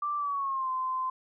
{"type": "tone with pitch glide", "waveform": "sine", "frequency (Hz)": [1174.7, 1034.5], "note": ["D6", "C6"], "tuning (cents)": [0, -20], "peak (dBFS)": -28, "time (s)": [0.02, 1.1], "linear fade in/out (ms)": 5, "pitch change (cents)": -220, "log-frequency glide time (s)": [0.17, 0.7], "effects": []}